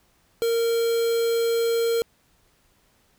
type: tone with quantisation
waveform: triangle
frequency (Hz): 461.9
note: A#4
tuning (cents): -16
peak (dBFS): -18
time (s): 0.42-2.02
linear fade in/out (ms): 0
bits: 5
effects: pink hiss -63 dBFS RMS until 3.18 s